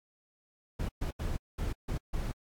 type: noise bursts at uneven times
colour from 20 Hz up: brown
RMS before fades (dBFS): -33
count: 6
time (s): 0.79-0.89 / 1.01-1.11 / 1.19-1.37 / 1.58-1.73 / 1.88-1.98 / 2.13-2.32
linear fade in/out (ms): 10
effects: AAC 64 kbps